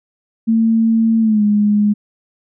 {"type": "tone with pitch glide", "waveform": "sine", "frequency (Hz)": [225.4, 207.9], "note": ["A3", "G#3"], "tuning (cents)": [42, 2], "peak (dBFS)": -10, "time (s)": [0.47, 1.94], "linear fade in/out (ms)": 20, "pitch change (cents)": -140, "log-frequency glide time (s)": [1.2, 1.43], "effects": []}